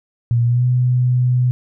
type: tone with pitch glide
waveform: sine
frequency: 118.4 to 125.01 Hz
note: A#2 to B2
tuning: +27 to +21 cents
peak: -12 dBFS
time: 0.31-1.51 s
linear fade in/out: 0 ms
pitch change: +94 cents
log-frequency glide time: 0.44-0.65 s
effects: none